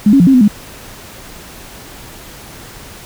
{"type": "tone with pitch steps", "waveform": "sine", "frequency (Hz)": [208.3, 274.8, 175.6, 268.1, 251.5, 207.2], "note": ["G#3", "C#4", "F3", "C4", "B3", "G#3"], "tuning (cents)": [5, -15, 10, 42, 32, -4], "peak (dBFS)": -4, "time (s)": [0.06, 0.48], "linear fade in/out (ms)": 5, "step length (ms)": 70, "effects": ["pink hiss -34 dBFS RMS until 3.05 s"]}